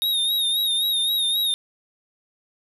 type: tone with vibrato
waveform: square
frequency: 3729 Hz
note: A#7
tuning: in tune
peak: -20 dBFS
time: 0.02-1.54 s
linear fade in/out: 0 ms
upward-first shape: sine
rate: 3.8 Hz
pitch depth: 58 cents each way
effects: none